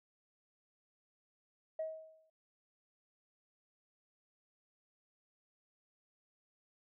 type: tone with exponential decay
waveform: sine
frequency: 636 Hz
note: D#5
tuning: 38 cents sharp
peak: -33 dBFS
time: 1.79-2.3 s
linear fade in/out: 5 ms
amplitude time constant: 110 ms
effects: noise-tail reverb RT60 0.2 s tail -26 dB re dry + tanh soft clip ceiling -31 dBFS